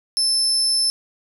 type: tone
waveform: 35% pulse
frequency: 5274 Hz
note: E8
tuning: in tune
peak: -14 dBFS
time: 0.17-0.9 s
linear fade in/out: 0 ms
effects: none